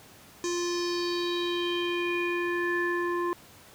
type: tone with low-pass filter sweep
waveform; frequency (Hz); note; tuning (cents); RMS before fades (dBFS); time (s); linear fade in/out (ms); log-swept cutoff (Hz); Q
square; 349.2; F4; 0; -29; 0.44-3.33; 0; 6500 to 1300; 5.1
effects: pink hiss -52 dBFS RMS until 3.74 s + high-pass 80 Hz 12 dB/octave